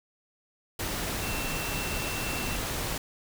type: tone in noise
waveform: sine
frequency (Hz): 2693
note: E7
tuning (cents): +36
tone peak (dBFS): -37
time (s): 1.22-2.56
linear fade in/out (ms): 5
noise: pink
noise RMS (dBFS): -32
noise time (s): 0.79-2.98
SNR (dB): -8
effects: none